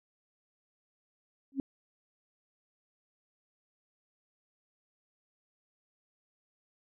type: tone with exponential growth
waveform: sine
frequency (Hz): 272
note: C#4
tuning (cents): -33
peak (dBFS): -24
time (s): 1.52-1.6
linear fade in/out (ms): 1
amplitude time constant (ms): 16
effects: none